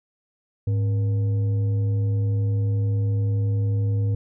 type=tone with frequency modulation; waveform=sine; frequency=103.8 Hz; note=G#2; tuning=in tune; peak=-19 dBFS; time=0.67-4.15 s; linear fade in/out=5 ms; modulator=373 Hz; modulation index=0.25; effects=none